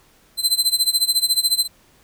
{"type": "tone with tremolo", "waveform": "sawtooth", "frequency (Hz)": 4072, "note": "C8", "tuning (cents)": -48, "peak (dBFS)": -10, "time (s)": [0.37, 1.68], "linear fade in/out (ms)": 50, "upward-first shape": "sine", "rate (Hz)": 14, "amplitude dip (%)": 90, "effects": ["pink hiss -55 dBFS RMS until 2.03 s"]}